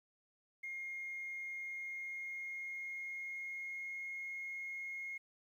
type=tone with pitch glide; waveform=sine; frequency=2135 to 2152 Hz; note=C7 to C7; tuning=+34 to +48 cents; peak=-40 dBFS; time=0.63-5.18 s; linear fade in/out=10 ms; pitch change=+14 cents; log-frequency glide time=1.59-4.23 s; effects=tanh soft clip ceiling -37 dBFS + 12-bit